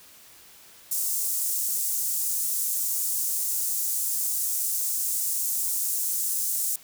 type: high-pass noise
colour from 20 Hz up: pink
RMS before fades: -27 dBFS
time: 0.91-6.76 s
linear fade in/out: 5 ms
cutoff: 7300 Hz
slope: 24 dB/octave
effects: white hiss -51 dBFS RMS until 6.83 s